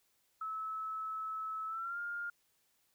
sine tone with pitch glide, 1300 to 1409.5 Hz, E6 to F6, -24 to +16 cents, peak -37 dBFS, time 0.41-2.3 s, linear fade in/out 5 ms, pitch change +140 cents, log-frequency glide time 1.67-1.99 s, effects white hiss -75 dBFS RMS until 2.94 s

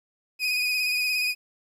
30% pulse tone with vibrato, 2489 Hz, D#7, in tune, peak -20 dBFS, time 0.39-1.35 s, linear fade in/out 50 ms, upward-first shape sine, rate 17 Hz, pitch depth 33 cents each way, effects low-pass 12000 Hz 12 dB/octave + 10-bit

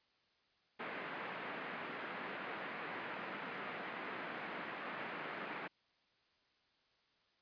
white band-pass noise, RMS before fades -45 dBFS, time 0.79-5.68 s, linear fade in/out 10 ms, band 160 to 2200 Hz, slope 24 dB/octave, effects white hiss -75 dBFS RMS until 7.41 s + resampled to 11025 Hz

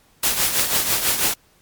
white noise with tremolo, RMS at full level -17 dBFS, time 0.23-1.34 s, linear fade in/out 5 ms, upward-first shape triangle, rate 6.1 Hz, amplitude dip 65%, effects pink hiss -57 dBFS RMS until 1.61 s + MP3 96 kbps

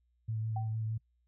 sine tone with vibrato, 110.5 Hz, A2, 8 cents sharp, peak -32 dBFS, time 0.28-0.98 s, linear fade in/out 10 ms, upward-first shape sine, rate 6.5 Hz, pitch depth 18 cents each way
sine tone with exponential decay, 771 Hz, G5, 29 cents flat, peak -35 dBFS, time 0.56-0.76 s, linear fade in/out 5 ms, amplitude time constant 43 ms
effects noise-tail reverb RT60 0.1 s tail -25 dB re dry + added 60 Hz sine -70 dBFS peak until 1.27 s

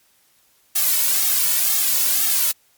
blue noise with flanger, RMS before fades -18 dBFS, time 0.75-2.52 s, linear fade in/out 10 ms, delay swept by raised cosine 2 to 2.5 ms, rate 2 Hz, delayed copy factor -1, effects white hiss -59 dBFS RMS until 2.77 s + MP3 96 kbps

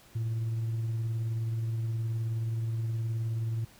sine tone with tremolo, 113.3 Hz, A#2, 49 cents flat, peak -25 dBFS, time 0.15-3.65 s, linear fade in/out 10 ms, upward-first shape sine, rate 19 Hz, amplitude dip 30%, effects tanh soft clip ceiling -27 dBFS + pink hiss -57 dBFS RMS until 3.79 s

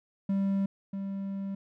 triangle tone pair in turn, 196 / 196 Hz, G3 / G3, 0 / 0 cents, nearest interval unison, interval 0 cents, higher neither, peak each -23 / -30 dBFS, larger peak first, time 0.29-0.66 / 0.93-1.55 s, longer second, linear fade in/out 5 ms, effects none

